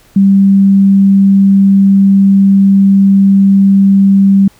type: tone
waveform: sine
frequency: 196 Hz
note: G3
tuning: in tune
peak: -3 dBFS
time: 0.16-4.48 s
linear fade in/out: 5 ms
effects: pink hiss -46 dBFS RMS until 4.59 s